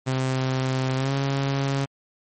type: tone with pitch glide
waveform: sawtooth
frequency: 130.81 to 137.55 Hz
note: C3 to C#3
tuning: 0 to -13 cents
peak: -18 dBFS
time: 0.06-1.86 s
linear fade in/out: 20 ms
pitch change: +87 cents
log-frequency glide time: 0.96-1.12 s
effects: MP3 32 kbps

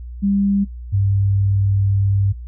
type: tone pair in turn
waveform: sine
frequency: 199.2 / 98.88 Hz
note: G3 / G2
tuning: +28 / +15 cents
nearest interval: octave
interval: 1213 cents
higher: first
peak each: -14 dBFS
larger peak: neither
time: 0.22-0.65 / 0.92-2.33 s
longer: second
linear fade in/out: 20 ms
effects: noise-tail reverb RT60 0.1 s tail -17 dB re dry + added 60 Hz sine -29 dBFS peak until 2.47 s

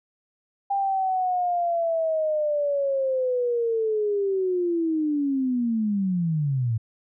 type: linear sweep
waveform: sine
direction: down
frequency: 799 to 108.1 Hz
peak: -21 dBFS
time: 0.7-6.78 s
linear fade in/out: 10 ms
effects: none

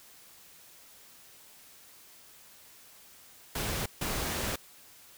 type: noise bursts at uneven times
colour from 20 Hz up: pink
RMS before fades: -33 dBFS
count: 2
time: 3.55-3.86 / 4.01-4.56 s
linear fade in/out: 5 ms
effects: white hiss -55 dBFS RMS until 5.17 s

